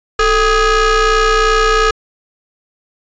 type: ring-modulated tone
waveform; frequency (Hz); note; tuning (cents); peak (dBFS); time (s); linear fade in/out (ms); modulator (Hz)
30% pulse; 409.3; G#4; -25; -4; 0.19-1.91; 5; 850
effects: resampled to 16000 Hz